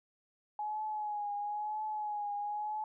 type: tone with vibrato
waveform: sine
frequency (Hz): 839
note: G#5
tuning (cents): +17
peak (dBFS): -34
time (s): 0.59-2.84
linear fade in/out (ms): 2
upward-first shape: triangle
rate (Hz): 1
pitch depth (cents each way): 48
effects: none